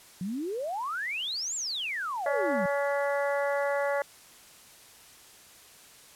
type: exponential two-way sweep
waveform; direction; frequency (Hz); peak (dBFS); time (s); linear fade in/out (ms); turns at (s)
sine; up then down; 172.6 to 7660 to 172.6; -30; 0.21-2.66; 2; 1.55
type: harmonic tone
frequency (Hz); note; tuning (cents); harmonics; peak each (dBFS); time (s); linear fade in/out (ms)
282.6; C#4; +34; 2 / 3 / 4 / 5 / 6 / 7; -27 / -34 / -38 / -38 / -37 / -38; 2.26-4.02; 2
effects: white hiss -53 dBFS RMS until 6.15 s + low-pass 12000 Hz 12 dB/octave